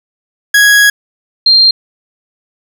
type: tone pair in turn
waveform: 40% pulse / sine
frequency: 1661.2 / 4186 Hz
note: G#6 / C8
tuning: 0 / 0 cents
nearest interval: octave + major third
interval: 1600 cents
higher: second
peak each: -3 dBFS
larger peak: neither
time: 0.54-0.9 / 1.46-1.71 s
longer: first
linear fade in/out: 5 ms
effects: none